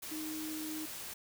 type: tone in noise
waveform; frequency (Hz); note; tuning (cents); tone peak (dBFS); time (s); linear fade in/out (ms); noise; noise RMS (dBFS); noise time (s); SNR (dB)
sine; 311.1; D#4; 0; -39; 0.11-0.86; 10; white; -44; 0.02-1.14; +2
effects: none